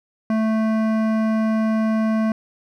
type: tone with hard clipping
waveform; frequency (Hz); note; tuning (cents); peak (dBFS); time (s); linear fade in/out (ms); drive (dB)
triangle; 220; A3; 0; -19; 0.3-2.32; 2; 18
effects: none